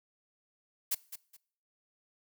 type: noise with echo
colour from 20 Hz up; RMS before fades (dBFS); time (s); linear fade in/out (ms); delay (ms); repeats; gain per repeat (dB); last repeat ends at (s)
blue; -30; 0.91-0.95; 10; 210; 2; -12; 1.37
effects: noise-tail reverb RT60 0.6 s tail -22 dB re dry